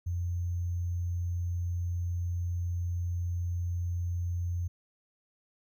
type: tone with sample-and-hold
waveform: sine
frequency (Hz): 87.31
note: F2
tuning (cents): 0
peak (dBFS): -29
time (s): 0.06-4.68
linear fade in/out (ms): 10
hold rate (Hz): 6300
effects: none